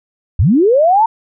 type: linear sweep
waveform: sine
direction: up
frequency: 61.74 to 924 Hz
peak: -7 dBFS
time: 0.39-1.06 s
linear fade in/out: 5 ms
effects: none